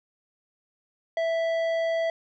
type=tone with tanh clipping; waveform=sine; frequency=659.3 Hz; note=E5; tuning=in tune; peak=-25 dBFS; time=1.17-2.1 s; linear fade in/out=2 ms; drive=11 dB; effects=none